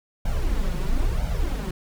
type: noise with flanger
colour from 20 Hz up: brown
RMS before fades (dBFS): -23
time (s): 0.25-1.71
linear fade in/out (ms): 5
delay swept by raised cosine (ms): 1.3 to 5.6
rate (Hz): 1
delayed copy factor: +0.9
effects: none